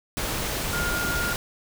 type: tone in noise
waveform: sine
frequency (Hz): 1415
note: F6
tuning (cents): +22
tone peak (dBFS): -27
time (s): 0.73-1.33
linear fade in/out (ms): 0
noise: pink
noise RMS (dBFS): -28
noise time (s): 0.17-1.36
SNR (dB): -2
effects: none